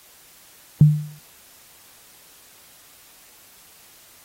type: tone with exponential decay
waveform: sine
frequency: 150.4 Hz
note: D3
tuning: 42 cents sharp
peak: -5 dBFS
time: 0.81-1.19 s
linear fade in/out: 2 ms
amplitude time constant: 81 ms
effects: white hiss -50 dBFS RMS until 4.24 s + AAC 48 kbps